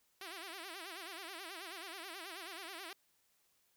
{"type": "tone with vibrato", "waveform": "5% pulse", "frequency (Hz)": 357.5, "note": "F4", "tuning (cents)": 41, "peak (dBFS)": -34, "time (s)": [0.21, 2.93], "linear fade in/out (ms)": 2, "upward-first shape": "sine", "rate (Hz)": 9.3, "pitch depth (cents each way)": 190, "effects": ["white hiss -75 dBFS RMS until 3.76 s"]}